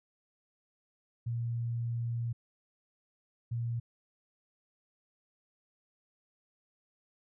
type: tone bursts at uneven times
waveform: sine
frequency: 117.5 Hz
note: A#2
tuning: 14 cents sharp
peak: -31 dBFS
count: 2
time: 1.26-2.33 / 3.51-3.8 s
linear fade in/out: 10 ms
effects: none